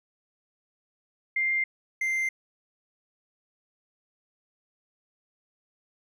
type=tone pair in turn; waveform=sine / triangle; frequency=2102 / 2089 Hz; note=C7 / C7; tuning=+7 / -3 cents; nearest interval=unison; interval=10 cents; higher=first; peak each=-23 dBFS; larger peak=neither; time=1.36-1.64 / 2.01-2.29 s; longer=neither; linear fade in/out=5 ms; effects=none